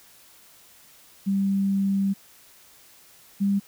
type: tone pair in turn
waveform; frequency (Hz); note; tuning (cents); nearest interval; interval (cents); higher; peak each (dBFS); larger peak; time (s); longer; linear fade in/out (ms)
sine; 196.2 / 199.05; G3 / G3; +2 / +27; unison; 25; second; -20 / -19; second; 1.26-2.14 / 3.4-3.6; first; 20
effects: white hiss -53 dBFS RMS until 3.67 s